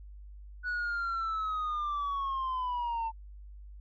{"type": "linear sweep", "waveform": "sine", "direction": "down", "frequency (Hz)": [1480, 890], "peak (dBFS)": -28, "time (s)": [0.63, 3.12], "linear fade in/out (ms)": 50, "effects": ["tanh soft clip ceiling -29 dBFS", "added 50 Hz sine -45 dBFS peak until 3.8 s"]}